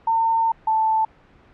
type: tone pair in turn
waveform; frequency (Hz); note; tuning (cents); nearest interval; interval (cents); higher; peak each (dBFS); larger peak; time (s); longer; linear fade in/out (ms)
sine; 906 / 880.7; A#5 / A5; -50 / +1; unison; 49; first; -16; neither; 0.07-0.52 / 0.67-1.05; first; 5
effects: pink hiss -52 dBFS RMS until 1.53 s + low-pass 2000 Hz 12 dB/octave

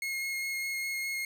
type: tone with vibrato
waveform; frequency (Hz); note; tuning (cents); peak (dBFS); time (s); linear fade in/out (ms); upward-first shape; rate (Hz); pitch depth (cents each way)
40% pulse; 2155; C#7; -49; -31; 0.02-1.25; 2; square; 4.9; 8
effects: none

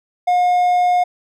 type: tone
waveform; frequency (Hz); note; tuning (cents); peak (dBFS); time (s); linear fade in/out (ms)
triangle; 717; F5; +45; -10; 0.27-1.04; 10
effects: none

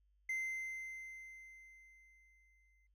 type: tone with exponential decay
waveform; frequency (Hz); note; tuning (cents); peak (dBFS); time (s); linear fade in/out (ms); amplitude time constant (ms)
triangle; 2075; C7; -15; -34; 0.29-2.87; 5; 560
effects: noise-tail reverb RT60 0.1 s tail -26 dB re dry + added 50 Hz sine -70 dBFS peak until 2.94 s

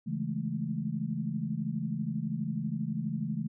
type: chord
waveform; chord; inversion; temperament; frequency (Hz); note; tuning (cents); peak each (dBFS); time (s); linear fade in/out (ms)
sine; A major seventh; first; equal; 138.59 / 164.81 / 207.7 / 220; C#3 / E3 / G#3 / A3; 0 / 0 / 0 / 0; -37 / -35 / -37 / -35; 0.06-3.48; 20
effects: none

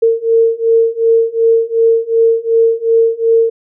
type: beating tone pair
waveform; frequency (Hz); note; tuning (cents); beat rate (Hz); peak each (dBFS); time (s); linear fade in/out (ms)
sine; 454.5 / 457.2; A#4 / A#4; -44 / -34; 2.7; -12 / -11; 0.02-3.5; 10
effects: none

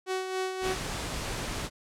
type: tone with tremolo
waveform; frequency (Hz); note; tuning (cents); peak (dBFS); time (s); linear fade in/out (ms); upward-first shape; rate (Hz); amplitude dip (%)
sawtooth; 375; F#4; +23; -24; 0.06-0.77; 50; sine; 3.6; 50
type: noise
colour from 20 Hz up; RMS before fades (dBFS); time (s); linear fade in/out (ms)
pink; -34; 0.61-1.7; 50
effects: low-pass 9000 Hz 12 dB/octave

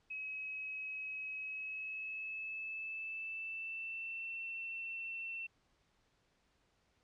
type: tone with pitch glide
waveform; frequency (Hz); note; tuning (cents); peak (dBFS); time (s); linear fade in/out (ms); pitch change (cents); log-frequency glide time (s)
sine; 2555 to 2693; D#7 to E7; +45 to +36; -40; 0.1-5.47; 10; +91; 1.38-4.36
effects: pink hiss -75 dBFS RMS until 7.03 s + low-pass 6000 Hz 12 dB/octave

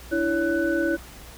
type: tone cluster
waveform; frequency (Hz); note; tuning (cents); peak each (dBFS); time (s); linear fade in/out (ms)
sine; 292.6 / 331.2 / 561 / 1494; D4 / E4 / C#5 / F#6; -6 / +8 / +21 / +16; -30 / -23 / -27 / -28; 0.11-0.97; 20
effects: added 60 Hz sine -45 dBFS peak until 1.37 s + pink hiss -45 dBFS RMS until 1.37 s

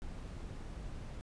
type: noise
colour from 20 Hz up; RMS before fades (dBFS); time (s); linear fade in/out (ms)
brown; -44; 0.02-1.21; 0
effects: resampled to 22050 Hz

